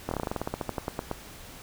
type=slowing click train; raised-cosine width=1 ms; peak=-15 dBFS; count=18; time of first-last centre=0.09-1.114 s; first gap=23 ms; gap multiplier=1.11; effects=pink hiss -46 dBFS RMS until 1.62 s